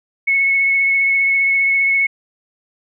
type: tone with vibrato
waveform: sine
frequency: 2198 Hz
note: C#7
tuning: 15 cents flat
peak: -12 dBFS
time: 0.27-2.07 s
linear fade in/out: 10 ms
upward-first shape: triangle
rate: 15 Hz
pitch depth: 16 cents each way
effects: none